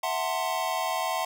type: chord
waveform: square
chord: F# half-diminished seventh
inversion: third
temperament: equal with one note detuned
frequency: 659.3 / 740 / 895.4 / 1046.5 Hz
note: E5 / F#5 / A5 / C6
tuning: 0 / 0 / +30 / 0 cents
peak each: -33 / -32 / -34 / -33 dBFS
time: 0.03-1.25 s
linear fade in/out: 5 ms
effects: none